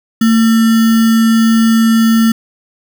sine tone with sample-and-hold, 225.8 Hz, A3, 45 cents sharp, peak -6 dBFS, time 0.21-2.32 s, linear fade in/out 5 ms, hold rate 1575 Hz, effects none

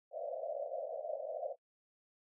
white band-pass noise, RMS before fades -41 dBFS, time 0.11-1.56 s, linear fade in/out 50 ms, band 520 to 680 Hz, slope 96 dB/octave, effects noise-tail reverb RT60 0.1 s tail -25 dB re dry

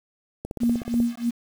click train, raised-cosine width 2 ms, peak -18 dBFS, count 10, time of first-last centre 0.45-1.002 s, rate 16.3 Hz
sine tone with tremolo, 236.4 Hz, A#3, 24 cents sharp, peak -17 dBFS, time 0.6-1.31 s, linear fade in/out 20 ms, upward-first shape sine, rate 3.1 Hz, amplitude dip 95%
effects 7-bit

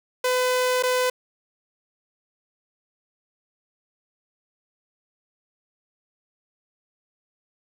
sawtooth tone with dropouts, 504 Hz, B4, 35 cents sharp, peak -16 dBFS, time 0.24-1.1 s, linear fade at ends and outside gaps 5 ms, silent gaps 0.826-0.834 s, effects none

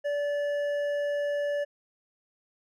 sine tone with hard clipping, 579 Hz, D5, 25 cents flat, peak -28 dBFS, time 0.04-1.65 s, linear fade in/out 20 ms, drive 7 dB, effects none

